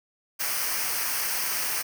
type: noise with comb filter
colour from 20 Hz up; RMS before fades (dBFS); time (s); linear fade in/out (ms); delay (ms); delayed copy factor
white; -28; 0.39-1.83; 20; 0.27; -0.65
effects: none